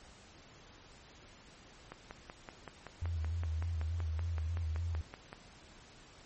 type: click train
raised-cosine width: 0.5 ms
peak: -29 dBFS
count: 19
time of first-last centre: 1.92-5.329 s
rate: 5.28 Hz
type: tone with vibrato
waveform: sine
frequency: 82 Hz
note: E2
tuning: 9 cents flat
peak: -33 dBFS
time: 3.02-5.01 s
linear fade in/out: 0 ms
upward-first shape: square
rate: 3.4 Hz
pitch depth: 56 cents each way
effects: pink hiss -57 dBFS RMS until 6.25 s + MP3 32 kbps